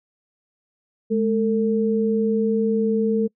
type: tone pair together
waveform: sine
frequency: 212.5 / 450.2 Hz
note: G#3 / A4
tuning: +40 / +40 cents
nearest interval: octave + minor second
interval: 1300 cents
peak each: -20 dBFS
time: 1.1-3.28 s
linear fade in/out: 20 ms
effects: noise-tail reverb RT60 0.1 s tail -26 dB re dry